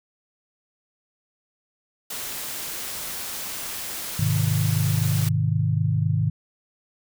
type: noise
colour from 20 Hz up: white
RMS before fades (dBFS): -32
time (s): 2.1-5.29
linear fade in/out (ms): 5
type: chord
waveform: sine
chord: Ab major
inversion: none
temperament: equal with one note detuned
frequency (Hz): 103.83 / 127.83 / 155.56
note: Ab2 / C3 / Eb3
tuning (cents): 0 / -40 / 0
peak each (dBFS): -23 / -25 / -23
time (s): 4.19-6.3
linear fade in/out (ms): 5
effects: none